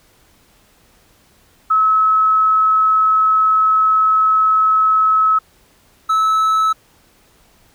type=tone pair in turn; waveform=sine / triangle; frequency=1291 / 1301.5 Hz; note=E6 / E6; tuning=-37 / -22 cents; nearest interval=unison; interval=15 cents; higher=second; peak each=-10 dBFS; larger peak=neither; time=1.7-5.39 / 6.09-6.73 s; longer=first; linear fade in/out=10 ms; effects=pink hiss -53 dBFS RMS until 7.74 s